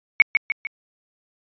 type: tone with echo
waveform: sine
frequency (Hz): 2226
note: C#7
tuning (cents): +7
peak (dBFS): -7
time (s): 0.2-0.22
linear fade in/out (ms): 0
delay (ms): 150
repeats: 3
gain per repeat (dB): -6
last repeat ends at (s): 0.67
effects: resampled to 11025 Hz